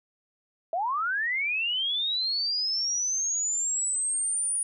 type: linear sweep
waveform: sine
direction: up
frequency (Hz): 637 to 9660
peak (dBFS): -25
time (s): 0.73-4.63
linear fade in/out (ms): 2
effects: none